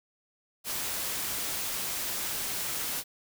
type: noise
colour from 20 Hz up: white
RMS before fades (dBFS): -33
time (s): 0.64-3.04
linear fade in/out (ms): 50
effects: none